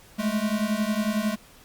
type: beating tone pair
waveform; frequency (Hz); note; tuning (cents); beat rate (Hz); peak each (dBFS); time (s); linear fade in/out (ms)
square; 207.7 / 218.7; G#3 / A3; 0 / -10; 11; -27; 0.18-1.36; 20
effects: pink hiss -52 dBFS RMS until 1.64 s + Opus 48 kbps